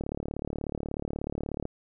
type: click train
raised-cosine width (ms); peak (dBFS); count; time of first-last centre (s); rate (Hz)
2; -19; 61; 0.01-1.654; 36.5
effects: none